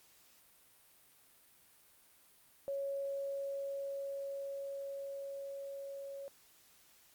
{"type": "tone with level ramp", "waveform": "sine", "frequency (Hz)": 554.4, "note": "C#5", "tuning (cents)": 0, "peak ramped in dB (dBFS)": [-35, -43], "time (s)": [2.68, 6.28], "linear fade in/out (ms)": 0, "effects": ["white hiss -65 dBFS RMS until 7.14 s", "Opus 48 kbps"]}